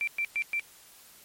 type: tone bursts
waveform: sine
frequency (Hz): 2349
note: D7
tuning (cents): 0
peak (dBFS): -26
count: 4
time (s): 0.01-0.596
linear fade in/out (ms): 0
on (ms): 64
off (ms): 110
effects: white hiss -54 dBFS RMS until 1.24 s + MP3 64 kbps